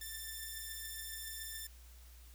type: beating tone pair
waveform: 5% pulse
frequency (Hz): 1774 / 1781.1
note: A6 / A6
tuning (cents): +14 / +21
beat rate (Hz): 7.1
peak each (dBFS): -39 / -33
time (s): 0.01-1.67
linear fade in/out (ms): 5
effects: added 60 Hz sine -54 dBFS peak until 2.34 s + white hiss -63 dBFS RMS until 2.34 s